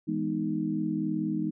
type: chord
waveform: sine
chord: E major seventh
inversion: none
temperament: equal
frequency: 164.81 / 207.7 / 246.9 / 311.1 Hz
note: E3 / G#3 / B3 / D#4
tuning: 0 / 0 / 0 / 0 cents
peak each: -34 / -32 / -35 / -30 dBFS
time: 0.07-1.51 s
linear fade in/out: 20 ms
effects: none